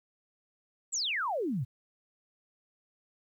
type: exponential sweep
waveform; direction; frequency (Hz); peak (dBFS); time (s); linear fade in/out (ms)
sine; down; 8020 to 110; -29; 0.92-1.65; 20
effects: 11-bit